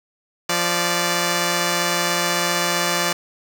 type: tone pair together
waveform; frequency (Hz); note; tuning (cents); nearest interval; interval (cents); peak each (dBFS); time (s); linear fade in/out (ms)
5% pulse; 173.92 / 585; F3 / D5; -7 / -7; octave + major sixth; 2100; -10; 0.49-3.13; 5
effects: none